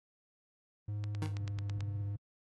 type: tone with pitch glide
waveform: triangle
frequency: 103.83 to 100.93 Hz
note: G#2 to G#2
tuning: 0 to -49 cents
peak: -33 dBFS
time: 0.88-2.16 s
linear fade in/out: 5 ms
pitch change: -49 cents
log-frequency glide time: 1.14-1.25 s
type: click train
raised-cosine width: 0.2 ms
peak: -29 dBFS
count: 8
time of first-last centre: 1.04-1.807 s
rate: 9.13 Hz
type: tone with exponential decay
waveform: 25% pulse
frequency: 155.56 Hz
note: D#3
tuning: in tune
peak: -30 dBFS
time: 1.22-1.39 s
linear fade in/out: 2 ms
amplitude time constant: 36 ms
effects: AAC 32 kbps